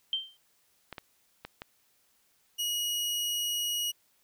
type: tone with exponential decay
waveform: sine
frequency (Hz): 3136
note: G7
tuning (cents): 0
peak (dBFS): -24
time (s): 0.13-0.37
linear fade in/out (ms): 1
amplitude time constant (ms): 52
type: clicks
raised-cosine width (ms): 0.3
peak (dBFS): -23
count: 4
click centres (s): 0.927 / 0.982 / 1.45 / 1.619
type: tone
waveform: sawtooth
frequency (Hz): 2900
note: F#7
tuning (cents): -35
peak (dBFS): -26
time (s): 2.58-3.92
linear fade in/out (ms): 20
effects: white hiss -69 dBFS RMS until 4.23 s